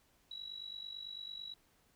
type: tone with amplitude modulation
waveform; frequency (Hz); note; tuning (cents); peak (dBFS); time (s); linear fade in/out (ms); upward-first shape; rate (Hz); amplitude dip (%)
sine; 3900; B7; -23; -40; 0.31-1.54; 5; sine; 49; 80
effects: pink hiss -71 dBFS RMS until 1.95 s